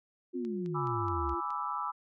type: tone with pitch glide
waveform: sine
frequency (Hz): 356.3 to 343.6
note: F4 to F4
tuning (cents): +35 to -28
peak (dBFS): -36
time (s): 0.33-1.41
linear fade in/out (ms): 20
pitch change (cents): -63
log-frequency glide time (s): 0.79-1.08
type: exponential sweep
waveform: sine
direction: down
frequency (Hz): 272.4 to 65.41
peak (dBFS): -34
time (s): 0.34-1.35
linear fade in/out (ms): 20
type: click train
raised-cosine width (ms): 0.2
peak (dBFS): -36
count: 6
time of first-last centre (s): 0.45-1.505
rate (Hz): 4.74
type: chord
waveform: sine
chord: E dominant seventh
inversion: first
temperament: equal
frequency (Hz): 830.6 / 987.8 / 1174.7 / 1318.5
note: G#5 / B5 / D6 / E6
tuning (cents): 0 / 0 / 0 / 0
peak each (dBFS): -41 / -37 / -37 / -37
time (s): 0.74-1.92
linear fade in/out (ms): 20
effects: none